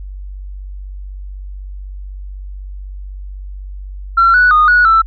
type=tone with pitch steps; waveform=sine; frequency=1360 / 1477 / 1232 / 1461 / 1328 Hz; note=F6 / F#6 / D#6 / F#6 / E6; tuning=-46 / -3 / -17 / -22 / +12 cents; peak=-5 dBFS; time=4.17-5.02 s; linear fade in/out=10 ms; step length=170 ms; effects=tanh soft clip ceiling -2 dBFS + added 48 Hz sine -25 dBFS peak until 5.06 s